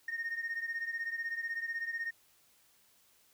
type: beating tone pair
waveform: sine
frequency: 1841 / 1857 Hz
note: A#6 / A#6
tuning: -22 / -7 cents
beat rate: 16 Hz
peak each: -35 / -38 dBFS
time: 0.08-2.11 s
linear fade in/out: 5 ms
effects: tanh soft clip ceiling -31 dBFS + white hiss -67 dBFS RMS until 3.33 s